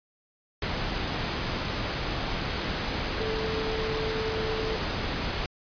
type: tone in noise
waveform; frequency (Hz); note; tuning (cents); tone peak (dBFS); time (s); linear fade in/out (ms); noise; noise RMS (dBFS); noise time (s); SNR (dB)
sine; 440; A4; 0; -30; 3.2-4.76; 2; pink; -30; 0.62-5.46; -3
effects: resampled to 11025 Hz